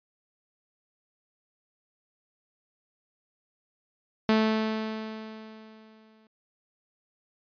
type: tone with exponential decay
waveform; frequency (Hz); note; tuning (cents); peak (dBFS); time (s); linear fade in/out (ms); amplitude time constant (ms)
sawtooth; 218.8; A3; -9; -15; 4.29-6.27; 0; 430
effects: resampled to 11025 Hz